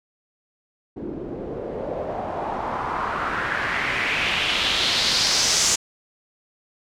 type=noise with low-pass filter sweep; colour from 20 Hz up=white; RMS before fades=-24 dBFS; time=0.96-5.76 s; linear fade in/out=10 ms; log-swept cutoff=310 to 6800 Hz; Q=2.8; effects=none